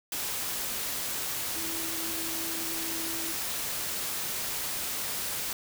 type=tone in noise; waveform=sine; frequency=328.4 Hz; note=E4; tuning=6 cents flat; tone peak=-40 dBFS; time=1.56-3.32 s; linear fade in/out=2 ms; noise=white; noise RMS=-33 dBFS; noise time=0.12-5.53 s; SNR=-10 dB; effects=none